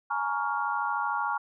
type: chord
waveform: sine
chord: Bb minor seventh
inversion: third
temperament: just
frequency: 839.1 / 932.3 / 1118.8 / 1398.5 Hz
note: Ab5 / Bb5 / Db6 / F6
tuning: +18 / 0 / +16 / +2 cents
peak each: -32 dBFS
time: 0.1-1.38 s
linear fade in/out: 10 ms
effects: none